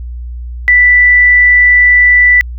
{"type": "tone", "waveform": "sine", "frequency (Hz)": 1975, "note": "B6", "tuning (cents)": 0, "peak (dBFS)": -3, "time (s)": [0.68, 2.41], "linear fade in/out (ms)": 0, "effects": ["added 60 Hz sine -20 dBFS peak until 2.58 s"]}